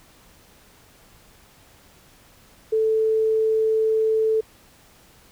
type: tone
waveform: sine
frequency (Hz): 440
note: A4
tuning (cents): 0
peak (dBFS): -17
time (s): 2.72-4.41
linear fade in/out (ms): 10
effects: pink hiss -53 dBFS RMS until 5.31 s